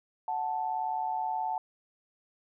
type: tone pair together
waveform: sine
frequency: 740 / 878.8 Hz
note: F#5 / A5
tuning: 0 / -2 cents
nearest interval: minor third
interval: 298 cents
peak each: -33 / -31 dBFS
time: 0.28-1.58 s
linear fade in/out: 2 ms
effects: none